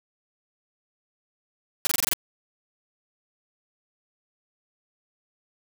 white noise bursts, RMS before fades -23 dBFS, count 7, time 1.85-2.134 s, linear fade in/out 0 ms, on 20 ms, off 24 ms, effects none

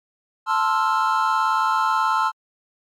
triangle chord, F major seventh, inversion first, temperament equal, 880 / 1046.5 / 1318.5 / 1396.9 Hz, A5 / C6 / E6 / F6, 0 / 0 / 0 / 0 cents, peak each -20 / -20 / -20 / -24 dBFS, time 0.46-2.32 s, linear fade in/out 50 ms, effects tanh soft clip ceiling -7 dBFS + MP3 96 kbps

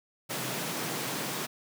pink high-pass noise, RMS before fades -34 dBFS, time 0.29-1.47 s, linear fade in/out 20 ms, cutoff 120 Hz, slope 96 dB/octave, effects none

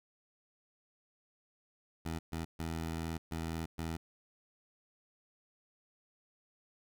15% pulse tone bursts at uneven times, 81.7 Hz, E2, 15 cents flat, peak -30 dBFS, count 5, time 2.05-2.19 / 2.32-2.45 / 2.59-3.18 / 3.31-3.66 / 3.78-3.97 s, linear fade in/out 10 ms, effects none

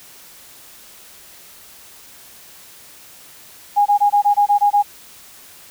sine tone bursts, 820 Hz, G#5, 22 cents flat, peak -10 dBFS, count 9, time 3.76-4.828 s, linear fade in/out 20 ms, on 100 ms, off 21 ms, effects white hiss -43 dBFS RMS until 5.7 s

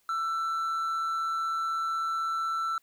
triangle tone with amplitude modulation, 1335 Hz, E6, 22 cents sharp, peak -24 dBFS, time 0.09-2.78 s, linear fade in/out 2 ms, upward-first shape sine, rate 156 Hz, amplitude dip 35%, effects white hiss -69 dBFS RMS until 2.82 s

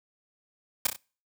white noise with echo, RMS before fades -23 dBFS, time 0.85-0.87 s, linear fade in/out 5 ms, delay 31 ms, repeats 3, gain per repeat -6 dB, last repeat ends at 0.963 s, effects noise-tail reverb RT60 0.4 s tail -26 dB re dry + high-pass 80 Hz 12 dB/octave

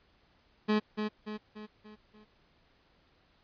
30% pulse tone with echo, 212.7 Hz, G#3, 42 cents sharp, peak -22 dBFS, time 0.68-0.8 s, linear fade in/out 20 ms, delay 290 ms, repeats 5, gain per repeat -6 dB, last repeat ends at 2.25 s, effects pink hiss -67 dBFS RMS until 3.43 s + resampled to 11025 Hz

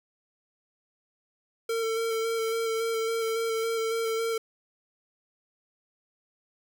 square tone with vibrato, 452.3 Hz, A4, 48 cents sharp, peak -27 dBFS, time 1.69-4.38 s, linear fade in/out 5 ms, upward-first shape square, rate 3.6 Hz, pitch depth 16 cents each way, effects none

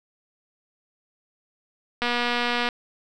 click train, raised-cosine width 0.3 ms, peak -9 dBFS, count 162, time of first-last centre 2.02-2.688 s, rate 241 Hz, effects none

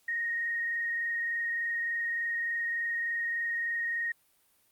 sine tone with frequency modulation, 1864.7 Hz, A#6, in tune, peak -29 dBFS, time 0.08-4.12 s, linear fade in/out 5 ms, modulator 23.4 Hz, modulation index 0.77, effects white hiss -68 dBFS RMS until 4.71 s + Opus 48 kbps

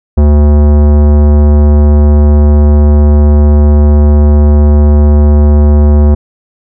sine tone with tanh clipping, 73.7 Hz, D2, 7 cents sharp, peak -4 dBFS, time 0.17-6.15 s, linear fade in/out 10 ms, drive 18 dB, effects none

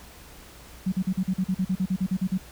sine tone bursts, 186.9 Hz, F#3, 18 cents sharp, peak -21 dBFS, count 15, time 0.86-2.379 s, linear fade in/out 10 ms, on 63 ms, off 41 ms, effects added 60 Hz sine -50 dBFS peak until 2.51 s + pink hiss -48 dBFS RMS until 2.51 s

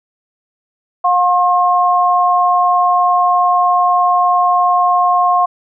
sine tone pair together, 716 / 1072.8 Hz, F5 / C6, +43 / +43 cents, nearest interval perfect fifth, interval 700 cents, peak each -12 dBFS, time 1.04-5.46 s, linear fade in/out 10 ms, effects none

